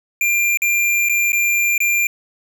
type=tone with dropouts; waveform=square; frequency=2385 Hz; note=D7; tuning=26 cents sharp; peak=-15 dBFS; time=0.21-2.07 s; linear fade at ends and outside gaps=2 ms; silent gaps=0.573-0.619 / 1.088-1.095 / 1.321-1.33 / 1.779-1.803 s; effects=none